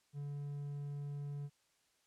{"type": "tone", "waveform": "triangle", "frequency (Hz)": 143.6, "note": "D3", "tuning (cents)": -39, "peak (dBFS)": -38, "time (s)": [0.13, 1.5], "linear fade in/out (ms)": 50, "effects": ["white hiss -75 dBFS RMS until 2.06 s", "low-pass 9000 Hz 12 dB/octave"]}